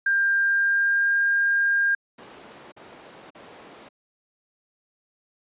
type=tone with pitch glide; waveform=sine; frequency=1595 to 1608.9 Hz; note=G6 to G6; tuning=+30 to +45 cents; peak=-18 dBFS; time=0.06-1.95 s; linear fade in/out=5 ms; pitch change=+15 cents; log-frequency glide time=0.39-1.17 s
type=noise bursts; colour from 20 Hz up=brown; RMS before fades=-34 dBFS; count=3; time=2.18-3.888 s; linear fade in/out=5 ms; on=540 ms; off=44 ms
effects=high-pass 400 Hz 12 dB/octave + resampled to 8000 Hz